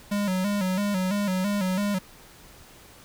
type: tone with vibrato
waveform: square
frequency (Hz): 194.5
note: G3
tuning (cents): -13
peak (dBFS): -24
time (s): 0.11-1.99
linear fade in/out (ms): 10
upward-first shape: square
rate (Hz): 3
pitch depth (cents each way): 84
effects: pink hiss -50 dBFS RMS until 3.04 s